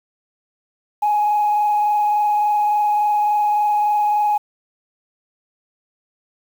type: tone with frequency modulation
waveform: sine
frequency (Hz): 836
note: G#5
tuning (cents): +11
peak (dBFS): -13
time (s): 1.02-4.38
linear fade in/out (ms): 10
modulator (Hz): 23.5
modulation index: 0.46
effects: tanh soft clip ceiling -11 dBFS + 7-bit